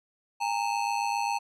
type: ring-modulated tone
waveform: square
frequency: 868 Hz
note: A5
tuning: 24 cents flat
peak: -24 dBFS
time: 0.4-1.39 s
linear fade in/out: 20 ms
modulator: 53.7 Hz
effects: low-pass 8000 Hz 12 dB/octave